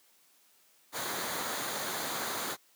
pink noise with comb filter, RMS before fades -35 dBFS, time 0.92-2.57 s, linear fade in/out 50 ms, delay 0.37 ms, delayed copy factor -0.5, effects white hiss -65 dBFS RMS until 2.75 s + high-pass 200 Hz 12 dB/octave

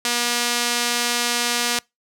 sawtooth tone with band-pass filter, 239.9 Hz, A#3, 50 cents sharp, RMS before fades -22 dBFS, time 0.05-1.79 s, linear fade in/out 0 ms, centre 5800 Hz, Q 0.6, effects noise-tail reverb RT60 0.2 s tail -26 dB re dry

